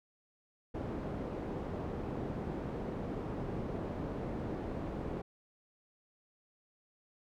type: low-pass noise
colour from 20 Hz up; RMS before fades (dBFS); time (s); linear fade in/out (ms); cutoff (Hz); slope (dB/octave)
white; -39; 0.74-5.22; 10; 420; 12
effects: none